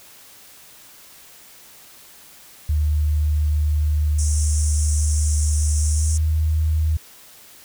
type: tone with pitch glide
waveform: sine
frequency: 75.4 to 78.24 Hz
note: D2 to D#2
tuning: +46 to +10 cents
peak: -16 dBFS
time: 2.69-6.97 s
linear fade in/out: 5 ms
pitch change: +64 cents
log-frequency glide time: 5.89-6.14 s
type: band-pass noise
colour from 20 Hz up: white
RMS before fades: -30 dBFS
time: 4.18-6.18 s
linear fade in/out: 10 ms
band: 5500 to 10000 Hz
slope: 96 dB/octave
effects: white hiss -46 dBFS RMS until 7.64 s